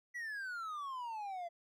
triangle exponential sweep, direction down, 1974 to 672 Hz, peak -38 dBFS, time 0.14-1.49 s, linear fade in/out 20 ms, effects none

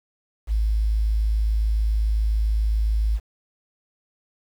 sine tone with quantisation, 53.6 Hz, A1, 45 cents flat, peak -18 dBFS, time 0.47-3.2 s, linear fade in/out 50 ms, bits 8, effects none

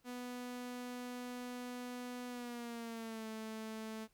sawtooth tone with pitch glide, 246.9 to 220 Hz, B3 to A3, 0 to 0 cents, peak -39 dBFS, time 0.04-4.08 s, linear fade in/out 50 ms, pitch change -200 cents, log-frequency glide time 2.28-3.27 s, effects pink hiss -75 dBFS RMS until 4.13 s

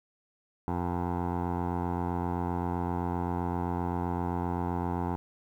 15% pulse tone with low-pass filter, 87.7 Hz, F2, 8 cents sharp, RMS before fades -31 dBFS, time 0.68-5.16 s, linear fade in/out 0 ms, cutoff 920 Hz, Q 2.6, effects 10-bit

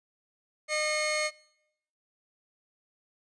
sawtooth tone pair together, 609.5 / 2160 Hz, D#5 / C#7, -36 / -45 cents, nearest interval octave + minor seventh, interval 2191 cents, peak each -26 dBFS, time 0.68-1.31 s, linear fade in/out 50 ms, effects noise-tail reverb RT60 0.8 s tail -23 dB re dry + resampled to 22050 Hz

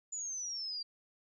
sine exponential sweep, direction down, 7040 to 4704 Hz, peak -37 dBFS, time 0.12-0.83 s, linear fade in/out 10 ms, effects none

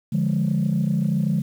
sine chord, D diminished, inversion none, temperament equal, 146.83 / 174.61 / 207.7 Hz, D3 / F3 / Ab3, 0 / 0 / 0 cents, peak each -22 dBFS, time 0.12-1.42 s, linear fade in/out 10 ms, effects tanh soft clip ceiling -13 dBFS + 8-bit

